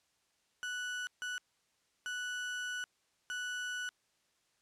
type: tone bursts at uneven times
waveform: 35% pulse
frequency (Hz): 1480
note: F#6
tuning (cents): 0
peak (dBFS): -35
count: 4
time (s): 0.63-1.07 / 1.22-1.38 / 2.06-2.84 / 3.3-3.89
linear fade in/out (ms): 0
effects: white hiss -75 dBFS RMS until 4.61 s + low-pass 8000 Hz 12 dB/octave